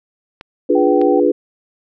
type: clicks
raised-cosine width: 0.3 ms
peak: -17 dBFS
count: 2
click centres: 0.411 / 1.015 s
type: chord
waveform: sine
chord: D diminished seventh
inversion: none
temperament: equal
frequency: 293.7 / 349.2 / 415.3 / 493.9 Hz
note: D4 / F4 / Ab4 / Cb5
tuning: 0 / 0 / 0 / 0 cents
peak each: -16 dBFS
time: 0.69-1.32 s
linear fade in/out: 10 ms
type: tone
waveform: sine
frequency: 770 Hz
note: G5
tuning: 31 cents flat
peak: -20 dBFS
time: 0.75-1.2 s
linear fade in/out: 5 ms
effects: none